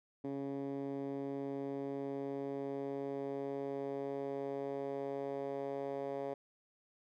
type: tone with band-pass filter sweep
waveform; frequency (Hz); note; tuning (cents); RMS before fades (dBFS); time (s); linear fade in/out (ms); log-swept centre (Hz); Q
10% pulse; 138.59; C#3; 0; -40; 0.24-6.34; 5; 300 to 510; 1.8
effects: none